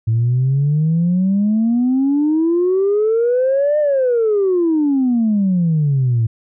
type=exponential two-way sweep; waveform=sine; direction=up then down; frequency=110.1 to 608 to 110.1 Hz; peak=-11 dBFS; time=0.07-6.27 s; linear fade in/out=10 ms; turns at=3.79 s; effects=tanh soft clip ceiling -9 dBFS